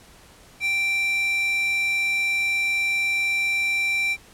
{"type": "tone with high-pass filter", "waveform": "square", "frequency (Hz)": 784, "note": "G5", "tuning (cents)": 0, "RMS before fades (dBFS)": -23, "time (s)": [0.6, 4.17], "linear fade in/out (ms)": 50, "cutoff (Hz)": 2500, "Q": 7.9, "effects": ["pink hiss -50 dBFS RMS until 4.33 s", "low-pass 12000 Hz 12 dB/octave"]}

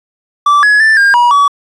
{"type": "tone with pitch steps", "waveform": "triangle", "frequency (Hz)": [1163, 1687, 1767, 1610, 963, 1138], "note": ["D6", "G#6", "A6", "G6", "B5", "C#6"], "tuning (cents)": [-17, 27, 7, 46, -44, 45], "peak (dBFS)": -3, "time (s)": [0.46, 1.48], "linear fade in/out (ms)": 5, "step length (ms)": 170, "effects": ["resampled to 24000 Hz", "7-bit"]}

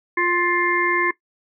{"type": "harmonic tone", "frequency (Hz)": 351.1, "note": "F4", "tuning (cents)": 9, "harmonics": [1, 3, 5, 6], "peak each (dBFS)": [-23, -23, -23, -23], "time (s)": [0.17, 1.11], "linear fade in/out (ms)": 5, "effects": ["noise-tail reverb RT60 0.1 s tail -17 dB re dry"]}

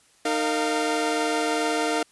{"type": "tone cluster", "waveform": "sawtooth", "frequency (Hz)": [307.5, 457.9, 698], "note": ["D#4", "A#4", "F5"], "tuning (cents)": [-20, -31, -1], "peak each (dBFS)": -23, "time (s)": [0.25, 2.03], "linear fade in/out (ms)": 5, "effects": ["white hiss -59 dBFS RMS until 2.11 s", "resampled to 24000 Hz"]}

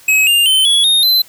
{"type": "tone with pitch steps", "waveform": "square", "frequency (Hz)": [2556, 2803, 3075, 3373, 3699, 4057], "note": ["D#7", "F7", "G7", "G#7", "A#7", "B7"], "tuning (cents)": [46, 6, -34, 26, -14, 46], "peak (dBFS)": -9, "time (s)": [0.08, 1.22], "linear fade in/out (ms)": 5, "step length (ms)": 190, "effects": ["white hiss -43 dBFS RMS until 1.28 s"]}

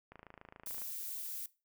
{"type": "click train", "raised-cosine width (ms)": 0.5, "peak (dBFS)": -36, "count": 20, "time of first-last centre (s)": [0.12, 0.819], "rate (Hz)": 27.2}
{"type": "noise", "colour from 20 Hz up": "violet", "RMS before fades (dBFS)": -42, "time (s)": [0.66, 1.46], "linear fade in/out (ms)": 2}
{"effects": ["noise-tail reverb RT60 0.3 s tail -20 dB re dry"]}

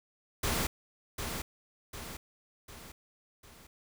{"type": "noise with echo", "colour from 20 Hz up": "pink", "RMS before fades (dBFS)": -31, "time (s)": [0.43, 0.67], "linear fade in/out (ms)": 5, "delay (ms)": 750, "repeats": 4, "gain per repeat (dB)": -6, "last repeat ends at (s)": 3.67, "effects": []}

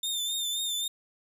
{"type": "tone with vibrato", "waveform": "sawtooth", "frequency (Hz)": 3601, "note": "A7", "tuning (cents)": 39, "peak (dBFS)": -26, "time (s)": [0.03, 0.88], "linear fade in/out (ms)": 5, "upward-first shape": "triangle", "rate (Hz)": 3.8, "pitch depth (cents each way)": 56, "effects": []}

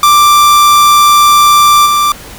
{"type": "tone with level steps", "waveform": "45% pulse", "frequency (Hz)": 1178, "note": "D6", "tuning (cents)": 5, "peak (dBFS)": [-3, -7], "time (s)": [0.03, 2.12], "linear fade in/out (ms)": 2, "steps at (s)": 1.85, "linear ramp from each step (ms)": 20, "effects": ["pink hiss -30 dBFS RMS until 2.38 s"]}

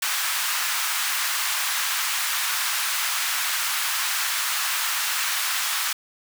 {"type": "high-pass noise", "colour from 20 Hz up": "pink", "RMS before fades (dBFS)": -25, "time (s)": [0.02, 5.93], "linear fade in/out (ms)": 5, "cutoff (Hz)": 1100, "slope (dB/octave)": 24, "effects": []}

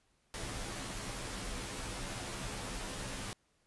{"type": "noise with comb filter", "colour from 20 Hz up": "pink", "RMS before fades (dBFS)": -41, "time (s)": [0.34, 3.33], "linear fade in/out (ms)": 0, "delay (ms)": 13, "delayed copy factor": -0.75, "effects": ["pink hiss -74 dBFS RMS until 3.66 s", "resampled to 24000 Hz"]}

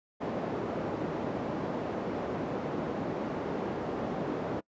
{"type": "band-pass noise", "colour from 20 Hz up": "white", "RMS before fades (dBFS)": -34, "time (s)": [0.2, 4.61], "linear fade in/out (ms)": 20, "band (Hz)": [140, 520], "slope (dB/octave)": 12, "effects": ["noise-tail reverb RT60 0.1 s tail -25 dB re dry", "resampled to 16000 Hz"]}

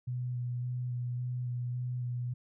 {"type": "tone with vibrato", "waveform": "sine", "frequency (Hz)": 123.47, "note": "B2", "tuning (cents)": 0, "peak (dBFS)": -32, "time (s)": [0.07, 2.34], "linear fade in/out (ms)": 10, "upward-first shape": "square", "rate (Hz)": 1.8, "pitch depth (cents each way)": 13, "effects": []}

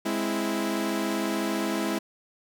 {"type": "chord", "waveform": "sawtooth", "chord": "Ab augmented", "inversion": "none", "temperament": "equal", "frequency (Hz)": [207.7, 261.6, 329.6], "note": ["Ab3", "C4", "E4"], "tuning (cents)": [0, 0, 0], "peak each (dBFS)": [-26, -29, -25], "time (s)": [0.05, 1.99], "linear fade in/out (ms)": 10, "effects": []}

